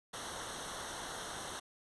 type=noise with comb filter; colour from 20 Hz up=pink; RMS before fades=-43 dBFS; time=0.13-1.6 s; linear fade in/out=10 ms; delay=0.41 ms; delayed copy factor=-0.75; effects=resampled to 24000 Hz